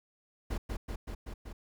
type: noise with echo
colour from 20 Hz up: brown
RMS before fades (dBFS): -32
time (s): 0.5-0.58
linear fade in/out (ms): 10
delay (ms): 190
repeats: 5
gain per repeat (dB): -2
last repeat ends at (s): 1.53
effects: none